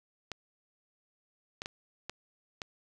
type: clicks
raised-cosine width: 0.2 ms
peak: -20 dBFS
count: 5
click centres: 0.317 / 1.619 / 1.659 / 2.096 / 2.618 s
effects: none